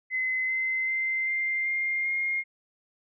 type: tone with pitch steps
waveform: sine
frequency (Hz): 2042 / 2060 / 2078 / 2096 / 2114 / 2132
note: C7 / C7 / C7 / C7 / C7 / C7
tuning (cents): -43 / -28 / -12 / +2 / +17 / +32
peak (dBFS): -25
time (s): 0.1-2.44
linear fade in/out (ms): 50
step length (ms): 390
effects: none